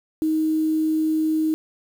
sine tone with quantisation, 314.2 Hz, D#4, 17 cents sharp, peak -18 dBFS, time 0.22-1.54 s, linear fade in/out 0 ms, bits 7, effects none

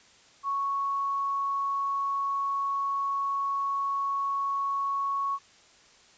sine tone, 1108.7 Hz, C#6, in tune, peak -26 dBFS, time 0.43-5.39 s, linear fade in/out 50 ms, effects white hiss -57 dBFS RMS until 6.17 s + resampled to 16000 Hz

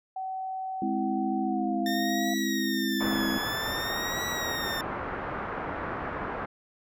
sine tone with pitch glide, 758 to 699.1 Hz, F#5 to F5, +42 to +2 cents, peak -31 dBFS, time 0.16-2.34 s, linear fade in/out 5 ms, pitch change -140 cents, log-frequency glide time 1.41-1.8 s
sine chord, Ab augmented, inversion none, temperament equal, 207.7 / 261.6 / 329.6 Hz, Ab3 / C4 / E4, 0 / 0 / 0 cents, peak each -31 dBFS, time 0.82-3.38 s, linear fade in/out 2 ms
20% pulse tone with vibrato, 1811 Hz, A6, 49 cents sharp, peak -26 dBFS, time 1.86-4.81 s, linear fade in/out 2 ms, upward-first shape triangle, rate 0.52 Hz, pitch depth 120 cents each way
white low-pass noise, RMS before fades -34 dBFS, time 3-6.46 s, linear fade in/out 10 ms, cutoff 1500 Hz, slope 24 dB/octave
effects none

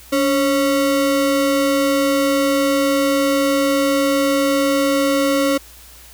square ring-modulated tone, 413.9 Hz, G#4, 6 cents flat, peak -12 dBFS, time 0.12-5.58 s, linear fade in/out 10 ms, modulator 130 Hz, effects added 60 Hz sine -45 dBFS peak until 6.13 s + white hiss -43 dBFS RMS until 6.13 s

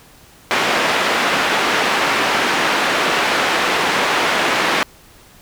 white band-pass noise, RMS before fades -17 dBFS, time 0.51-4.83 s, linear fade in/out 0 ms, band 240 to 2200 Hz, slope 12 dB/octave, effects pink hiss -46 dBFS RMS until 5.41 s

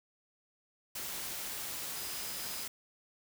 sine tone in noise, 5000 Hz, D#8, 8 cents sharp, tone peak -48 dBFS, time 1.96-2.64 s, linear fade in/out 5 ms, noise white, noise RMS -40 dBFS, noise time 0.95-2.68 s, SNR -11 dB, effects none

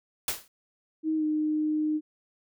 white noise with exponential decay, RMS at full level -25 dBFS, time 0.28-0.48 s, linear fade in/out 2 ms, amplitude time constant 43 ms
sine tone with pitch glide, 315 to 306.6 Hz, D#4 to D#4, +21 to -25 cents, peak -24 dBFS, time 1.03-2.01 s, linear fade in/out 50 ms, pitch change -46 cents, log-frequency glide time 1.16-1.24 s
effects none

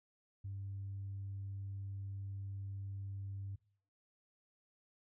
sine tone, 98.4 Hz, G2, 7 cents sharp, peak -40 dBFS, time 0.44-3.56 s, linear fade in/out 10 ms, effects noise-tail reverb RT60 0.5 s tail -22 dB re dry + tanh soft clip ceiling -37 dBFS

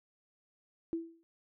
sine tone with exponential decay, 331.1 Hz, E4, 8 cents sharp, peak -29 dBFS, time 0.93-1.23 s, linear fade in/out 0 ms, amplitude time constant 64 ms, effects none

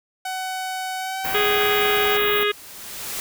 sawtooth tone with pitch glide, 750 to 764.9 Hz, F#5 to G5, +23 to -43 cents, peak -22 dBFS, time 0.25-2.17 s, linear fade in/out 5 ms, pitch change +34 cents, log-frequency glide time 0.98-1.2 s
white band-stop noise, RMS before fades -27 dBFS, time 1.24-2.44 s, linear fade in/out 10 ms, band 2500 to 15000 Hz, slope 24 dB/octave
harmonic tone, 414.7 Hz, G#4, 3 cents flat, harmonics 1 / 3 / 4 / 5 / 6 / 7 / 8 / 9, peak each -21 / -26 / -27 / -28 / -29 / -29 / -30 / -31 dBFS, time 1.34-2.52 s, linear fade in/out 10 ms
white noise with exponential growth, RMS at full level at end -28 dBFS, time 1.54-3.2 s, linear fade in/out 0 ms, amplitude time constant 360 ms
effects none

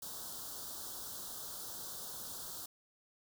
white band-stop noise, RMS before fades -45 dBFS, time 0.02-2.66 s, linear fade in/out 5 ms, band 1500 to 3400 Hz, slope 48 dB/octave, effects none

